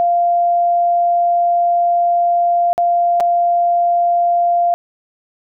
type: tone with dropouts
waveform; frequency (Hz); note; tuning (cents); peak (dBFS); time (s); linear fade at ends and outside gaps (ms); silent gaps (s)
sine; 695; F5; -9; -11; 0-4.74; 0; 2.73-2.779 / 3.201-3.206
effects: none